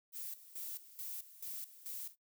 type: noise with tremolo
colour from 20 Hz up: violet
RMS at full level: -44 dBFS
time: 0.12-2.16 s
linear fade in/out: 50 ms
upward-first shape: square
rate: 2.3 Hz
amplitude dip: 80%
effects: noise-tail reverb RT60 0.1 s tail -17 dB re dry